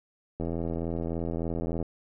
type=click train; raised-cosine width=2 ms; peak=-19 dBFS; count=120; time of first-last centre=0.4-1.827 s; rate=83.4 Hz; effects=none